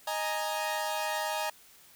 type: chord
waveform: sawtooth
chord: D# suspended fourth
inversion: none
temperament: equal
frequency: 622.3 / 830.6 / 932.3 Hz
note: D#5 / G#5 / A#5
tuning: 0 / 0 / 0 cents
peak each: -31 dBFS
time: 0.07-1.5 s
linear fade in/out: 5 ms
effects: white hiss -57 dBFS RMS until 1.95 s